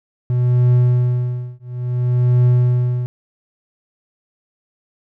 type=tone with tremolo; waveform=triangle; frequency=123.47 Hz; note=B2; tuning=in tune; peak=-7 dBFS; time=0.3-3.06 s; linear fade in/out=0 ms; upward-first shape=triangle; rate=0.58 Hz; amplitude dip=100%; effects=none